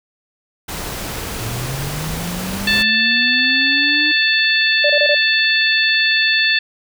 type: noise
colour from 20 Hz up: pink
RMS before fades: -26 dBFS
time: 0.68-2.83 s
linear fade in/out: 10 ms
type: linear sweep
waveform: triangle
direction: up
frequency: 110 to 305.3 Hz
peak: -22 dBFS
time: 1.4-4.12 s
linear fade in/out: 10 ms
type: harmonic tone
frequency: 882 Hz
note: A5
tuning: 4 cents sharp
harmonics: 2 / 3 / 4 / 5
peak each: -16 / -18 / -19 / -20 dBFS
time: 2.67-6.59 s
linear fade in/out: 5 ms
type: tone bursts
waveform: sine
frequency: 587.3 Hz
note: D5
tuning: in tune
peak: -14 dBFS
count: 4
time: 4.84-5.148 s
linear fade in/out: 5 ms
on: 59 ms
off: 24 ms
effects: none